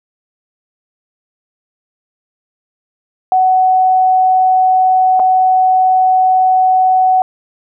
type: tone with dropouts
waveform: sine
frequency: 747 Hz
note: F#5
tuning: 16 cents sharp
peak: -7 dBFS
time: 3.32-7.22 s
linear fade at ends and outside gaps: 1 ms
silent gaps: 5.195-5.199 s
effects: none